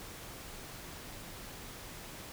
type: silence
effects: pink hiss -47 dBFS RMS until 2.32 s